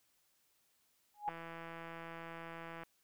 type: tone with exponential growth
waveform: sine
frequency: 830.6 Hz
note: G#5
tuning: in tune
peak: -30 dBFS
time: 1.14-1.29 s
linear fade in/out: 1 ms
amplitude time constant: 31 ms
type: click train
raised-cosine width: 0.5 ms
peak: -33 dBFS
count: 259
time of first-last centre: 1.28-2.834 s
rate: 166 Hz
effects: white hiss -75 dBFS RMS until 3.03 s

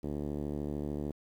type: tone with low-pass filter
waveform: 5% pulse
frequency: 73.42 Hz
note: D2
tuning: in tune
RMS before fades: -36 dBFS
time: 0.03-1.12 s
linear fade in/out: 10 ms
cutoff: 330 Hz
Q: 1.2
effects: 10-bit

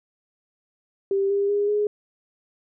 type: tone with pitch steps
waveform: sine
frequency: 392.9 / 400.7 / 408.6 / 416.7 Hz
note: G4 / G4 / G#4 / G#4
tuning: +4 / +38 / -28 / +6 cents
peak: -19 dBFS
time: 1.11-1.87 s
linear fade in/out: 2 ms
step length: 190 ms
effects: none

